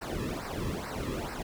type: noise with flanger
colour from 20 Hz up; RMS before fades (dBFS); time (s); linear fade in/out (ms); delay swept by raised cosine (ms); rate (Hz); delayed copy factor
brown; -35; 0.01-1.43; 10; 0.29 to 1.39; 2.3; -0.9
effects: none